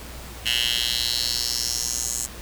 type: tone with high-pass filter sweep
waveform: 10% pulse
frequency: 120 Hz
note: B2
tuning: 49 cents flat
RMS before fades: -25 dBFS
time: 0.45-2.27 s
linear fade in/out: 20 ms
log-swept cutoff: 2800 to 7500 Hz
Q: 3.7
effects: added 60 Hz sine -40 dBFS peak until 2.41 s + pink hiss -40 dBFS RMS until 2.41 s